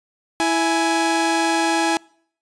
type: tone pair together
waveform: sawtooth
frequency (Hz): 329.5 / 834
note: E4 / G#5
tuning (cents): -1 / +7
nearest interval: octave + major third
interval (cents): 1608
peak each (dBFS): -16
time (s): 0.4-1.97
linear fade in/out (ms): 0
effects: noise-tail reverb RT60 0.6 s tail -26 dB re dry + resampled to 22050 Hz